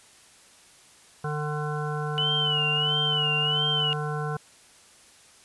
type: harmonic tone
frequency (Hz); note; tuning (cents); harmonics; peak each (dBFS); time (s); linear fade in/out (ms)
150; D3; +37; 1 / 3 / 5 / 7 / 9 / 10; -29 / -34 / -36 / -37 / -39 / -39; 1.24-4.37; 5
type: tone with vibrato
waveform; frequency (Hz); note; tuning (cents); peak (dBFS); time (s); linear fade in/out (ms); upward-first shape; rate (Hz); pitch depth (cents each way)
sine; 2960; F#7; 0; -23; 2.18-3.93; 0; sine; 1.5; 110
effects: white hiss -54 dBFS RMS until 5.44 s + resampled to 24000 Hz